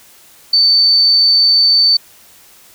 sine tone, 4543 Hz, C#8, 42 cents sharp, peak -7 dBFS, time 0.53-1.97 s, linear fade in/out 5 ms, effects white hiss -44 dBFS RMS until 2.74 s

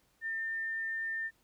sine tone, 1802 Hz, A6, 41 cents sharp, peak -33 dBFS, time 0.21-1.31 s, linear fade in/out 50 ms, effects pink hiss -71 dBFS RMS until 1.43 s

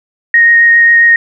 sine tone with vibrato, 1864.7 Hz, A#6, in tune, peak -3 dBFS, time 0.34-1.16 s, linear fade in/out 2 ms, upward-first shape triangle, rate 7.4 Hz, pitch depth 10 cents each way, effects none

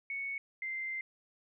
sine tone pair in turn, 2217 / 2085 Hz, C#7 / C7, 0 / -7 cents, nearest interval minor second, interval 107 cents, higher first, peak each -35 / -35 dBFS, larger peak neither, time 0.1-0.38 / 0.62-1.01 s, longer second, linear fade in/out 2 ms, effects none

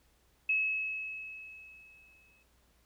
sine tone with exponential decay, 2580 Hz, E7, 38 cents flat, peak -25 dBFS, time 0.49-2.43 s, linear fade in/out 5 ms, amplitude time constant 420 ms, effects added 60 Hz sine -70 dBFS peak until 2.85 s + pink hiss -70 dBFS RMS until 2.85 s

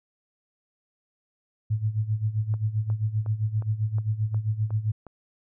sine tone with tremolo, 108.1 Hz, A2, 30 cents flat, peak -20 dBFS, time 1.7-4.92 s, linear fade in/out 10 ms, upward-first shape sine, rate 7.6 Hz, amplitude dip 80%
click train, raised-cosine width 1 ms, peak -29 dBFS, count 8, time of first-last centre 2.54-5.067 s, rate 2.77 Hz
effects none

